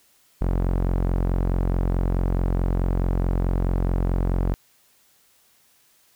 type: tone with low-pass filter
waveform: sawtooth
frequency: 44.65 Hz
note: F1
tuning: 39 cents sharp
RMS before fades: -22 dBFS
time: 0.41-4.54 s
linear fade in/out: 0 ms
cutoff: 1000 Hz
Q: 0.6
effects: white hiss -60 dBFS RMS until 6.15 s